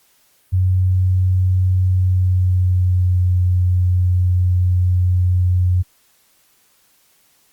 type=tone with pitch glide; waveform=sine; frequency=92.5 to 90.44 Hz; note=F#2 to F#2; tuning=0 to -39 cents; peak=-12 dBFS; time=0.52-5.83 s; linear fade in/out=20 ms; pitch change=-39 cents; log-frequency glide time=1.89-3.27 s; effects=white hiss -57 dBFS RMS until 7.52 s + Opus 48 kbps